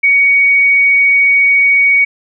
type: tone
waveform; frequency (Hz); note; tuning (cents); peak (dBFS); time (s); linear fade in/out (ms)
sine; 2243; C#7; +20; -6; 0.03-2.05; 10
effects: none